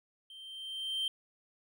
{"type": "tone with level ramp", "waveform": "triangle", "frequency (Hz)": 3136, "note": "G7", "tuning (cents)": 0, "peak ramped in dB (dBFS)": [-47, -28], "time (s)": [0.3, 1.08], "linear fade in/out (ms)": 2, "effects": []}